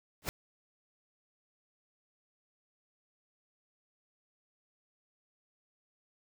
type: noise with exponential growth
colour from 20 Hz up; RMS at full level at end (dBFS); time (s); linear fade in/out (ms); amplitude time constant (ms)
pink; -30; 0.22-0.29; 0; 15
effects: none